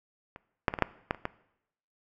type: clicks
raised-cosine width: 0.5 ms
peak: -28 / -7 / -16 / -18 / -6 / -11 / -28 / -15 dBFS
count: 8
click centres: 0.361 / 0.682 / 0.739 / 0.788 / 0.823 / 1.109 / 1.147 / 1.254 s
effects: noise-tail reverb RT60 0.8 s tail -19 dB re dry